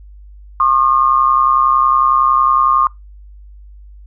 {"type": "tone pair together", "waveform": "sine", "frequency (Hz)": [1077.1, 1208], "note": ["C6", "D6"], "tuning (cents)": [50, 48], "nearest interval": "major second", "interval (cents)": 198, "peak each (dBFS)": -12, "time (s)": [0.6, 2.87], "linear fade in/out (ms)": 2, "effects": ["noise-tail reverb RT60 0.2 s tail -24 dB re dry", "added 50 Hz sine -35 dBFS peak until 4.06 s"]}